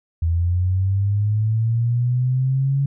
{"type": "linear sweep", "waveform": "sine", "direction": "up", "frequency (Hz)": [81.7, 140], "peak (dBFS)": -16, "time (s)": [0.22, 2.86], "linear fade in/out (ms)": 5, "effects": []}